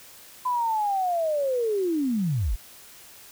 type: linear sweep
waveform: sine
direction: down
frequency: 1014 to 32.7 Hz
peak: -22 dBFS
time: 0.45-2.56 s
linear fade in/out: 10 ms
effects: white hiss -48 dBFS RMS until 3.31 s